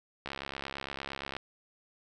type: click train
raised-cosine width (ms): 0.3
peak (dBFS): -21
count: 77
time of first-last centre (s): 0.26-1.366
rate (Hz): 68.7
effects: none